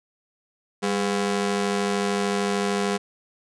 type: ring-modulated tone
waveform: sawtooth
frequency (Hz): 303.3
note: D#4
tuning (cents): -44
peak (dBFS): -15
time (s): 0.82-2.98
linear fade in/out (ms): 20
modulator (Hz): 105
effects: resampled to 22050 Hz